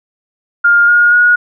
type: tone with pitch steps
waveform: sine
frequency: 1409 / 1428.7 / 1448.6 Hz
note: F6 / F6 / F#6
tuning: +15 / +39 / -37 cents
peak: -5 dBFS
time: 0.64-1.36 s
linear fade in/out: 10 ms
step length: 240 ms
effects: none